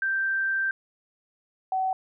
sine tone pair in turn, 1568 / 756 Hz, G6 / F#5, 0 / +37 cents, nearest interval octave + minor second, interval 1263 cents, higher first, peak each -23 dBFS, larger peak neither, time 0.02-0.71 / 1.72-1.93 s, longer first, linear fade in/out 2 ms, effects none

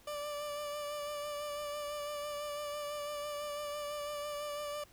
30% pulse tone with vibrato, 587.3 Hz, D5, in tune, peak -35 dBFS, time 0.07-4.84 s, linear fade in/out 5 ms, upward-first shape sine, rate 6 Hz, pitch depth 21 cents each way, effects added 50 Hz sine -68 dBFS peak until 4.92 s + pink hiss -62 dBFS RMS until 4.92 s

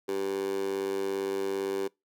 15% pulse tone with high-pass filter, 97.6 Hz, G2, 7 cents flat, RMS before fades -31 dBFS, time 0.08-1.88 s, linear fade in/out 10 ms, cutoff 400 Hz, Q 4.4, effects noise-tail reverb RT60 0.2 s tail -24 dB re dry

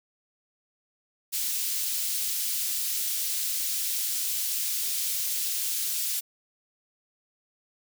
white high-pass noise, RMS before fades -29 dBFS, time 1.32-6.21 s, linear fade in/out 20 ms, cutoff 3600 Hz, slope 12 dB/octave, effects none

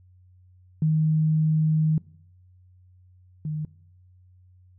sine tone pair in turn, 156.3 / 153.35 Hz, D#3 / D#3, +8 / -25 cents, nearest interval unison, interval 33 cents, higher first, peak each -18 / -26 dBFS, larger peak first, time 0.82-1.98 / 3.45-3.65 s, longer first, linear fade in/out 2 ms, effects noise-tail reverb RT60 0.7 s tail -22 dB re dry + added 91 Hz sine -52 dBFS peak until 4.78 s

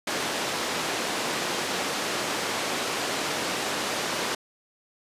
pink band-pass noise, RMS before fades -29 dBFS, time 0.07-4.35 s, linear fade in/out 5 ms, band 300 to 7300 Hz, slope 12 dB/octave, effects resampled to 32000 Hz

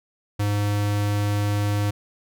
square tone, 102.9 Hz, G#2, 16 cents flat, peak -21 dBFS, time 0.39-1.91 s, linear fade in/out 10 ms, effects none

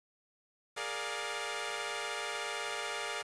10% pulse chord, Bb dominant seventh, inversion third, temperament equal with one note detuned, 415.3 / 466.2 / 587.3 / 707.4 Hz, Ab4 / Bb4 / D5 / F5, 0 / 0 / 0 / +22 cents, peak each -33 dBFS, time 0.76-3.23 s, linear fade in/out 20 ms, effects resampled to 22050 Hz + 9-bit

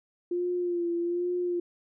sine tone with vibrato, 349.2 Hz, F4, in tune, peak -26 dBFS, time 0.31-1.6 s, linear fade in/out 5 ms, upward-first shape sine, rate 1.2 Hz, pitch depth 37 cents each way, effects none

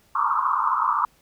white band-pass noise, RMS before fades -22 dBFS, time 0.15-1.05 s, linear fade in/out 2 ms, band 920 to 1300 Hz, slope 96 dB/octave, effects pink hiss -60 dBFS RMS until 1.21 s

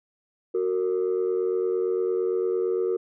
sine tone pair together, 370 / 458.8 Hz, F#4 / A#4, 0 / -28 cents, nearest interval major third, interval 372 cents, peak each -23 / -24 dBFS, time 0.54-2.97 s, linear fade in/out 10 ms, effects tanh soft clip ceiling -18 dBFS

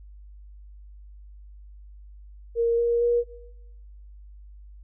sine tone with pitch steps, 466.2 / 471.3 / 476.5 Hz, A#4 / A#4 / A#4, 0 / +19 / +38 cents, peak -19 dBFS, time 2.55-3.24 s, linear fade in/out 50 ms, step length 230 ms, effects noise-tail reverb RT60 1.0 s tail -21 dB re dry + added 50 Hz sine -43 dBFS peak until 4.83 s

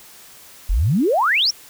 sine exponential sweep, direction up, 36.71 to 5920 Hz, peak -14 dBFS, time 0.69-1.51 s, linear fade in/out 10 ms, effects white hiss -44 dBFS RMS until 1.69 s

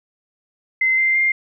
sine tone with pitch steps, 2063 / 2086 / 2109 Hz, C7 / C7 / C7, -25 / -6 / +13 cents, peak -14 dBFS, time 0.81-1.32 s, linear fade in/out 5 ms, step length 170 ms, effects none

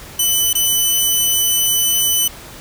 10% pulse tone with dropouts, 2999 Hz, F#7, 23 cents sharp, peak -5 dBFS, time 0.19-2.28 s, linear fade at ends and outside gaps 5 ms, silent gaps 0.531-0.551 s, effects pink hiss -36 dBFS RMS until 2.6 s

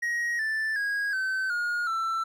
triangle tone with pitch steps, 1889 / 1762.5 / 1644.5 / 1534.3 / 1431.6 / 1335.7 Hz, A#6 / A6 / G#6 / G6 / F6 / E6, +22 / +2 / -18 / -38 / +42 / +22 cents, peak -24 dBFS, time 0.02-2.24 s, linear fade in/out 10 ms, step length 370 ms, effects none

